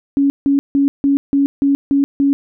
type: tone bursts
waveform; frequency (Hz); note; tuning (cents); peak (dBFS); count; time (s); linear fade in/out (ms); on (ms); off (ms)
sine; 279.2; C#4; +13; -10; 8; 0.17-2.33; 0; 130; 160
effects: none